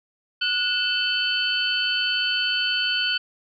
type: tone cluster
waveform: sine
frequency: 1464 / 2637 / 3053 / 4470 Hz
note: F#6 / E7 / G7 / C#8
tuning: -19 / 0 / -46 / +14 cents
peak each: -26 / -29 / -24 / -28 dBFS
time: 0.41-3.18 s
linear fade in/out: 10 ms
effects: none